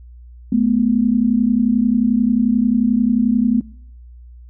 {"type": "tone pair together", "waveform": "sine", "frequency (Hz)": [215.2, 246.5], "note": ["A3", "B3"], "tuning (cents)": [-38, -3], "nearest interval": "major second", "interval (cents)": 235, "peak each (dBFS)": -15, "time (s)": [0.52, 3.61], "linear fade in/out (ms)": 5, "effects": ["noise-tail reverb RT60 0.6 s tail -23 dB re dry", "added 60 Hz sine -37 dBFS peak until 4.49 s"]}